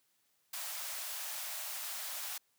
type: high-pass noise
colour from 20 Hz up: white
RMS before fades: -41 dBFS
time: 0.53-2.38 s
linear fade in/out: 5 ms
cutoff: 570 Hz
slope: 96 dB/octave
effects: white hiss -75 dBFS RMS until 2.58 s + high-pass 80 Hz 12 dB/octave